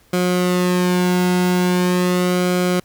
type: tone with flanger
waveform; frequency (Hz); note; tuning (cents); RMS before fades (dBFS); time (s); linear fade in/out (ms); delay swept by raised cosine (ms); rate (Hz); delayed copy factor
sawtooth; 180; F#3; -47; -17; 0.13-2.8; 5; 1.1 to 1.7; 0.41; -0.65
effects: pink hiss -54 dBFS RMS until 2.84 s